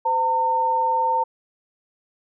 sine tone pair together, 511 / 909.5 Hz, C5 / A#5, -41 / -43 cents, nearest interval minor seventh, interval 998 cents, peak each -27 / -18 dBFS, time 0.05-1.24 s, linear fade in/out 10 ms, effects none

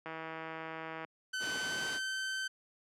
click train, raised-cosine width 0.5 ms, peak -27 dBFS, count 160, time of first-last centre 0.06-1.048 s, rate 161 Hz
sawtooth tone with pitch glide, 1520 to 1542.1 Hz, F#6 to G6, +46 to -29 cents, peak -31 dBFS, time 1.33-2.48 s, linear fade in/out 10 ms, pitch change +25 cents, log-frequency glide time 1.47-1.99 s
pink noise, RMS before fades -41 dBFS, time 1.39-2 s, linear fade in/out 50 ms
effects high-pass 200 Hz 12 dB/octave + low-pass 8000 Hz 12 dB/octave

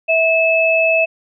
sine tone pair together, 651 / 2604 Hz, E5 / E7, -22 / -22 cents, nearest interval 2 octaves, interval 2400 cents, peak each -14 dBFS, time 0.08-1.06 s, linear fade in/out 20 ms, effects none

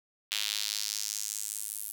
square tone with high-pass filter sweep, 52.5 Hz, G#1, 19 cents sharp, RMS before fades -35 dBFS, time 0.31-1.92 s, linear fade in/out 5 ms, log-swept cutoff 3200 to 11000 Hz, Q 2, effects none

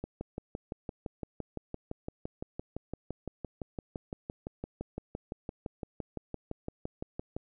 click train, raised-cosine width 2 ms, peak -23 dBFS, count 44, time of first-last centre 0.04-7.365 s, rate 5.87 Hz, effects none

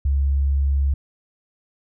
sine tone, 69.3 Hz, C#2, in tune, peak -16 dBFS, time 0.05-0.94 s, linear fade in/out 5 ms, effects none

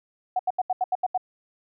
sine tone bursts, 740 Hz, F#5, in tune, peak -20 dBFS, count 8, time 0.36-1.177 s, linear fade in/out 5 ms, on 33 ms, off 79 ms, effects none

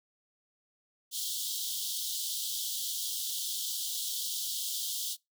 pink high-pass noise, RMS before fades -35 dBFS, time 1.11-5.17 s, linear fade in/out 50 ms, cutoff 3100 Hz, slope 96 dB/octave, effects noise-tail reverb RT60 0.2 s tail -24 dB re dry

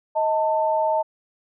sine tone pair together, 630 / 891 Hz, D#5 / A5, +21 / +22 cents, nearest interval tritone, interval 601 cents, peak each -21 dBFS, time 0.15-1.03 s, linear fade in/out 20 ms, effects none

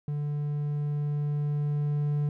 triangle tone with level ramp, 146.83 Hz, D3, in tune, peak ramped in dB -26 to -22 dBFS, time 0.08-2.29 s, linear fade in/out 2 ms, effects none

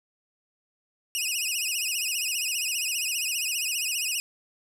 15% pulse tone with vibrato, 2695 Hz, E7, 38 cents sharp, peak -19 dBFS, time 1.15-4.2 s, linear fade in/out 0 ms, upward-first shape sine, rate 15 Hz, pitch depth 150 cents each way, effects none

